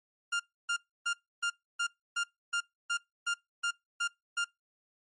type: tone bursts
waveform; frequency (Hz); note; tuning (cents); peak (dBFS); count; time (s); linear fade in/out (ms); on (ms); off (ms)
30% pulse; 1400; F6; +4; -26; 12; 0.32-4.446; 10; 78; 290
effects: noise-tail reverb RT60 0.2 s tail -25 dB re dry + MP3 48 kbps